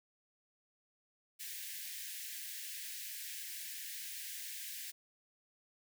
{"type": "high-pass noise", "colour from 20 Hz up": "white", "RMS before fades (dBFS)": -45, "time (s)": [1.39, 4.92], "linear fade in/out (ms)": 20, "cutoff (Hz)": 1600, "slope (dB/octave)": 96, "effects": []}